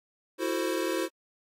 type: chord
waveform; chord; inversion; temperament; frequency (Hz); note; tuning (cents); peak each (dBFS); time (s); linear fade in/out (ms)
square; F# half-diminished seventh; third; equal with one note detuned; 329.6 / 370 / 447.4 / 523.3; E4 / F#4 / A4 / C5; 0 / 0 / +29 / 0; -32 / -33 / -38 / -34; 0.38-1.09; 50
effects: AAC 48 kbps